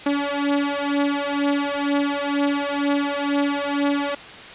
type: beating tone pair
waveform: sawtooth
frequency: 283.8 / 285.9 Hz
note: C#4 / D4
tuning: +41 / -46 cents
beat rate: 2.1 Hz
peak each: -19 dBFS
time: 0.06-4.15 s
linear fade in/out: 5 ms
effects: white hiss -38 dBFS RMS until 4.54 s + resampled to 8000 Hz